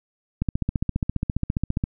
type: click train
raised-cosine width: 5 ms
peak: -10 dBFS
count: 22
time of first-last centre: 0.42-1.839 s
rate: 14.8 Hz
effects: none